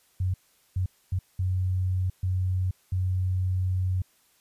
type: tone bursts at uneven times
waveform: sine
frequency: 92.5 Hz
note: F#2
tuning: in tune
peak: -23 dBFS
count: 6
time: 0.2-0.34 / 0.76-0.86 / 1.12-1.19 / 1.39-2.1 / 2.23-2.71 / 2.92-4.02 s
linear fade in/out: 5 ms
effects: white hiss -64 dBFS RMS until 4.4 s + resampled to 32000 Hz